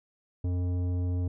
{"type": "tone with tanh clipping", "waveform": "sine", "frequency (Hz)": 89.3, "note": "F2", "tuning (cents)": 39, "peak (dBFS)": -28, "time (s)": [0.44, 1.28], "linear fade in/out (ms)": 5, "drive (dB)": 12, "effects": []}